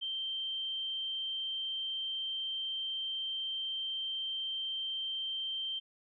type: tone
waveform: sine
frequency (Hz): 3136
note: G7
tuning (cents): 0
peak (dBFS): -34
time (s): 0.01-5.8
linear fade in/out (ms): 20
effects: none